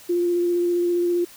sine tone with vibrato, 349.2 Hz, F4, in tune, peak -18 dBFS, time 0.09-1.25 s, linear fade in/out 10 ms, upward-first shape square, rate 15 Hz, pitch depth 10 cents each way, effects white hiss -46 dBFS RMS until 1.36 s

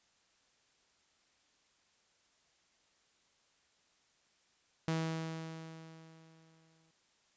sawtooth tone with exponential decay, 161.7 Hz, E3, 33 cents flat, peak -27 dBFS, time 4.88-6.91 s, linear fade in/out 0 ms, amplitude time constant 440 ms, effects white hiss -72 dBFS RMS until 7.36 s + resampled to 16000 Hz

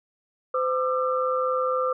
sine tone cluster, 512 / 1195 / 1339 Hz, C5 / D6 / E6, -38 / +30 / +27 cents, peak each -24 / -26 / -31 dBFS, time 0.54-1.93 s, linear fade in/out 5 ms, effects none

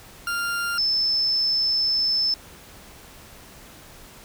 40% pulse / sine tone pair in turn, 1396.9 / 5263 Hz, F6 / E8, 0 / -4 cents, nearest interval octave + major seventh, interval 2296 cents, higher second, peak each -23 / -19 dBFS, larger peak second, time 0.27-0.78 / 0.78-2.34 s, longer second, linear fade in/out 2 ms, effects pink hiss -46 dBFS RMS until 4.24 s

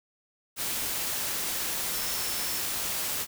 sine tone in noise, 5340 Hz, E8, 22 cents sharp, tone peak -39 dBFS, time 1.91-2.63 s, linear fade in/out 50 ms, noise white, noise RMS -31 dBFS, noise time 0.56-3.27 s, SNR -11 dB, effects none

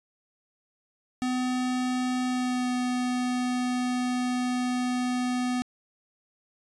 square tone with pitch glide, 252.4 to 249.2 Hz, B3 to B3, +38 to +16 cents, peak -26 dBFS, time 1.22-5.62 s, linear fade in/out 0 ms, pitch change -22 cents, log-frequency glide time 2.26-2.71 s, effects resampled to 22050 Hz

